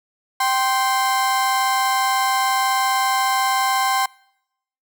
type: tone pair together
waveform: 35% pulse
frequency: 780.8 / 1046.5 Hz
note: G5 / C6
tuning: -7 / 0 cents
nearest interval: perfect fourth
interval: 507 cents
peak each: -18 dBFS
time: 0.4-4.06 s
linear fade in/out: 5 ms
effects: noise-tail reverb RT60 0.8 s tail -26 dB re dry